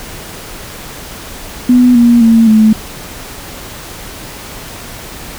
sine tone with pitch steps, 247.9 / 237.4 / 227.3 / 217.7 Hz, B3 / A#3 / A#3 / A3, +7 / +32 / -43 / -18 cents, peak -3 dBFS, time 1.69-2.73 s, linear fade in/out 5 ms, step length 260 ms, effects pink hiss -28 dBFS RMS until 5.38 s

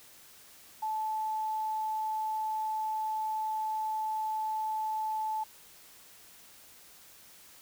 sine tone, 870 Hz, A5, 20 cents flat, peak -30 dBFS, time 0.82-5.44 s, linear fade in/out 10 ms, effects white hiss -55 dBFS RMS until 7.61 s

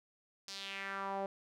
sawtooth tone with band-pass filter sweep, 196 Hz, G3, in tune, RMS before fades -41 dBFS, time 0.48-1.26 s, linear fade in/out 2 ms, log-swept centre 5300 to 610 Hz, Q 2.8, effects none

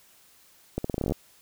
accelerating click train, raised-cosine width 2 ms, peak -14 dBFS, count 12, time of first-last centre 0.78-1.121 s, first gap 64 ms, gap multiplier 0.84, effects white hiss -58 dBFS RMS until 1.41 s

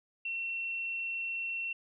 sine tone, 2714 Hz, E7, 50 cents sharp, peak -33 dBFS, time 0.25-1.73 s, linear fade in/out 5 ms, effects none

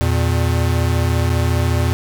square tone pair together, 83.9 / 118.47 Hz, E2 / A#2, +31 / +28 cents, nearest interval tritone, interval 597 cents, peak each -17 / -19 dBFS, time 0.01-1.93 s, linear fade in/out 0 ms, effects none

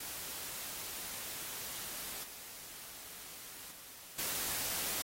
white noise with level steps, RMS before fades -43 / -49 / -52 / -37 dBFS, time 0-5.02 s, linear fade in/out 5 ms, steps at 2.23 / 3.71 / 4.18 s, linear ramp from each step 10 ms, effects AAC 48 kbps

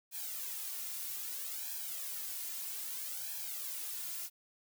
blue noise with flanger, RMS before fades -41 dBFS, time 0.11-4.3 s, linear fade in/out 50 ms, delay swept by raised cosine 1.2 to 2.9 ms, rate 0.62 Hz, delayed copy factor +1, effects none

